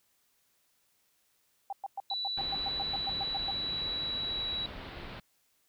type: tone bursts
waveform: sine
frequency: 790 Hz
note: G5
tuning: 13 cents sharp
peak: -33 dBFS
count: 14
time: 1.7-3.508 s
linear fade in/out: 2 ms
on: 27 ms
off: 110 ms
type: tone with pitch glide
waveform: sine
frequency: 3951 to 3908 Hz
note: B7 to B7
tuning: 0 to -19 cents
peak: -32 dBFS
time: 2.1-4.66 s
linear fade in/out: 2 ms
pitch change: -19 cents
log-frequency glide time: 2.91-4.54 s
type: low-pass noise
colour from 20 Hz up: pink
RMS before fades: -44 dBFS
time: 2.37-5.2 s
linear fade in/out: 5 ms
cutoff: 4300 Hz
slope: 48 dB/octave
effects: white hiss -72 dBFS RMS until 5.68 s